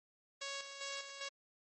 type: tone with tremolo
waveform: 5% pulse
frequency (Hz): 554.4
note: C#5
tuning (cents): 0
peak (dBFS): -29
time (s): 0.41-1.29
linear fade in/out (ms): 10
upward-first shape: square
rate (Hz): 2.5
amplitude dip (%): 55
effects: MP3 32 kbps